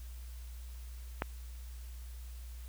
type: click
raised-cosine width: 0.5 ms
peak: -17 dBFS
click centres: 1.221 s
effects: added 60 Hz sine -43 dBFS peak until 2.68 s + white hiss -59 dBFS RMS until 2.68 s